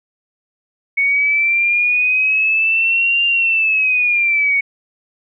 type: linear two-way sweep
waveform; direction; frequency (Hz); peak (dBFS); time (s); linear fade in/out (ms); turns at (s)
sine; up then down; 2217 to 2794 to 2217; -12; 0.97-4.61; 10; 3.25
effects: none